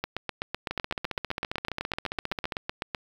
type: two click trains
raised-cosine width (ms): 0.3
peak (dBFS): -13 / -14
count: 24 / 28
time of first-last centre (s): 0.04-2.948 / 0.71-2.522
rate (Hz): 7.91 / 14.9
effects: 7-bit